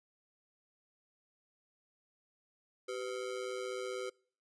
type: ring-modulated tone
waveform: square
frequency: 442.9 Hz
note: A4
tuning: 11 cents sharp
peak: -35 dBFS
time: 2.88-4.1 s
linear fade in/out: 10 ms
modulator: 58 Hz
effects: noise-tail reverb RT60 0.5 s tail -26 dB re dry + resampled to 22050 Hz